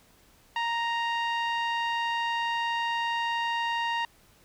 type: tone with low-pass filter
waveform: sawtooth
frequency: 932.3 Hz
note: A#5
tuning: in tune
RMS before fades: -29 dBFS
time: 0.56-4.05 s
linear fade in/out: 2 ms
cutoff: 2900 Hz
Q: 1.4
effects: pink hiss -60 dBFS RMS until 4.44 s